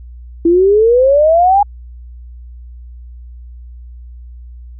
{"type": "exponential sweep", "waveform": "sine", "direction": "up", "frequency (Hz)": [330, 830.6], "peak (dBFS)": -6, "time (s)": [0.45, 1.63], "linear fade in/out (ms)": 5, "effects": ["added 60 Hz sine -30 dBFS peak until 4.79 s"]}